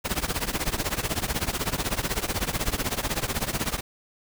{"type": "noise with tremolo", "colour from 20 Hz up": "pink", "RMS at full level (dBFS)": -24, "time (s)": [0.04, 3.81], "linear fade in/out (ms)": 20, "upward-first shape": "triangle", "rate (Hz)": 16, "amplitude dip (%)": 95, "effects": []}